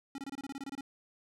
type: tone bursts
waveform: square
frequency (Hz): 274.9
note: C#4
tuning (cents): -14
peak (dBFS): -39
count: 12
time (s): 0.15-0.809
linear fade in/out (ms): 2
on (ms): 32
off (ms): 25
effects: low-pass 10000 Hz 12 dB/octave